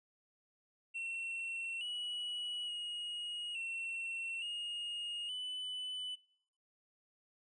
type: tone with pitch steps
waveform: triangle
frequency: 2712 / 2928 / 2884 / 2709 / 2859 / 2999 Hz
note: E7 / F#7 / F#7 / E7 / F7 / F#7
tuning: +49 / -19 / -45 / +47 / +40 / +23 cents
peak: -37 dBFS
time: 0.94-6.16 s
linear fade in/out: 20 ms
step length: 870 ms
effects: noise-tail reverb RT60 0.6 s tail -21 dB re dry + resampled to 22050 Hz